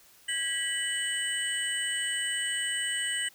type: tone cluster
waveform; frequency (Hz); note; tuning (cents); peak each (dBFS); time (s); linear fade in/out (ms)
sine; 1640 / 1946 / 2980 / 8210; G#6 / B6 / F#7 / C9; -22 / -26 / +12 / -34; -37 / -32 / -31 / -34; 0.28-3.29; 10
effects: tanh soft clip ceiling -21 dBFS + white hiss -58 dBFS RMS until 3.34 s